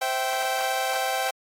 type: chord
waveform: sawtooth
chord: C major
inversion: none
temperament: equal with one note detuned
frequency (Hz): 523.3 / 659.3 / 776.8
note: C5 / E5 / G5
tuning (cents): 0 / 0 / -16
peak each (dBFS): -27 / -28 / -22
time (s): 0.01-1.31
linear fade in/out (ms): 10
effects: AAC 48 kbps